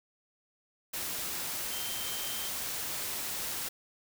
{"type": "tone in noise", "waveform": "sine", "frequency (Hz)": 3136, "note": "G7", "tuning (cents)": 0, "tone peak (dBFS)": -42, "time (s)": [1.71, 2.49], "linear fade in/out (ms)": 10, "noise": "white", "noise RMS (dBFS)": -36, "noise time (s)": [0.93, 3.69], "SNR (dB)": -9, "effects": []}